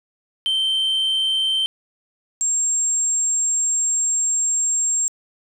sine tone pair in turn, 3115 / 7467 Hz, G7 / A#8, -12 / +2 cents, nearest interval octave + minor third, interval 1514 cents, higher second, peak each -15 dBFS, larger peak neither, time 0.46-1.66 / 2.41-5.08 s, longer second, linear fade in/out 0 ms, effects tanh soft clip ceiling -16 dBFS + 9-bit

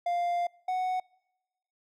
triangle tone pair in turn, 698.5 / 740 Hz, F5 / F#5, 0 / 0 cents, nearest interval minor second, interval 100 cents, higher second, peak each -24 / -25 dBFS, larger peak first, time 0.06-0.47 / 0.68-1 s, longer first, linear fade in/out 5 ms, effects noise-tail reverb RT60 1.0 s tail -26 dB re dry

